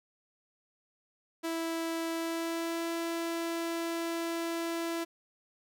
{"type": "tone with pitch glide", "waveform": "sawtooth", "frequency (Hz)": [329.6, 334.2], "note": ["E4", "E4"], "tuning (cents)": [0, 24], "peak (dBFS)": -28, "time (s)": [1.43, 5.05], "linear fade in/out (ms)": 20, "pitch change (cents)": 24, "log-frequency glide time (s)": [2.11, 2.9], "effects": []}